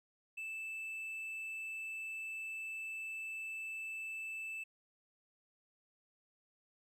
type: tone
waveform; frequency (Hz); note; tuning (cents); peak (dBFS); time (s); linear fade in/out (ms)
triangle; 2637; E7; 0; -39; 0.37-4.64; 10
effects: 13-bit